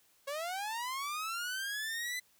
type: linear sweep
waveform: sawtooth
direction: up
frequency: 544 to 2023 Hz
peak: -32 dBFS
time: 0.27-2.2 s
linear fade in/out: 10 ms
effects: white hiss -68 dBFS RMS until 2.39 s